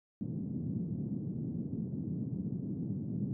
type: band-pass noise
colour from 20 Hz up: white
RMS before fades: -37 dBFS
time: 0.21-3.33 s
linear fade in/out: 0 ms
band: 120 to 230 Hz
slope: 24 dB/octave
effects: none